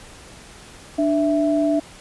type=tone pair together; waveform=sine; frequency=296.1 / 659.3 Hz; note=D4 / E5; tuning=+14 / 0 cents; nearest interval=octave + major second; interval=1386 cents; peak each=-18 / -20 dBFS; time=0.98-1.8 s; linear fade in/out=10 ms; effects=pink hiss -43 dBFS RMS until 2 s + resampled to 24000 Hz